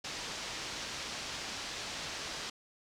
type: low-pass noise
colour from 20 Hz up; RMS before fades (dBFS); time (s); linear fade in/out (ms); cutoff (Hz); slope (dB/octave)
white; -41; 0.04-2.5; 5; 6000; 24
effects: none